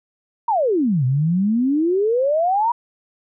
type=exponential two-way sweep; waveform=sine; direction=down then up; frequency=974 to 123.4 to 974 Hz; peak=-15 dBFS; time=0.48-2.72 s; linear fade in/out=5 ms; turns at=1.05 s; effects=none